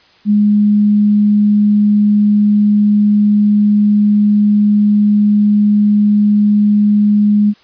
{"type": "tone", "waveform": "sine", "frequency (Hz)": 207.7, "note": "G#3", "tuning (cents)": 0, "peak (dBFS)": -7, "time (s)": [0.25, 7.54], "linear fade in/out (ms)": 50, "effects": ["white hiss -48 dBFS RMS until 7.63 s", "resampled to 11025 Hz"]}